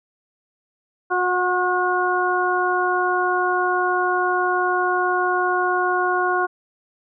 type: harmonic tone with a mistuned harmonic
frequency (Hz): 361.5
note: F#4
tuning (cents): -40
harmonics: 1 / 2 / 3 / 4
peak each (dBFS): -23 / -23 / -23 / -23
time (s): 1.1-6.47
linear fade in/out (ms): 20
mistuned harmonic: 2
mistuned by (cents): +15
effects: none